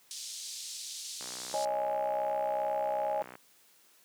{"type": "band-pass noise", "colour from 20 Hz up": "pink", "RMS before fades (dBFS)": -42, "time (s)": [0.11, 1.65], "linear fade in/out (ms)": 0, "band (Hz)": [3900, 9000], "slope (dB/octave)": 24}
{"type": "click train", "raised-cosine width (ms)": 0.5, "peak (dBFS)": -30, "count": 135, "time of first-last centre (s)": [1.21, 3.354], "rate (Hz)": 62.5}
{"type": "chord", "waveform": "sine", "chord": "C# suspended second", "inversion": "none", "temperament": "equal", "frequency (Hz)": [554.4, 622.3, 830.6], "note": ["C#5", "D#5", "G#5"], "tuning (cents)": [0, 0, 0], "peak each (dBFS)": [-36, -33, -32], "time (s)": [1.54, 3.22], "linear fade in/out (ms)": 0}
{"effects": ["white hiss -63 dBFS RMS until 4.04 s", "high-pass 150 Hz 12 dB/octave"]}